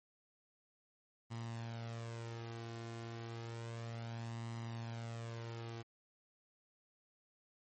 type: tone with flanger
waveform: sawtooth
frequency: 115.5 Hz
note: A#2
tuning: 16 cents flat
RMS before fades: -45 dBFS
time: 1.3-5.83 s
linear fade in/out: 20 ms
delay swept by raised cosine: 1 to 2.8 ms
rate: 0.31 Hz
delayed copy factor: +0.55
effects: MP3 32 kbps